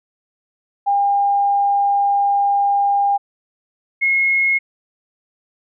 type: tone pair in turn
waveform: sine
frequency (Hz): 804 / 2164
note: G5 / C#7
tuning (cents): +44 / -42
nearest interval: octave + perfect fourth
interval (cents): 1714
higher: second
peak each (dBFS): -13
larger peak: neither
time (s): 0.86-3.18 / 4.01-4.59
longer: first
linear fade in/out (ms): 20
effects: none